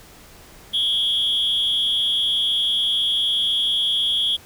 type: tone with amplitude modulation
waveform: triangle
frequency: 3322 Hz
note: G#7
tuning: in tune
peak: -11 dBFS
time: 0.73-4.37 s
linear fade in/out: 20 ms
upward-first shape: sine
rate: 230 Hz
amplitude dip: 90%
effects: tanh soft clip ceiling -12 dBFS + pink hiss -46 dBFS RMS until 4.45 s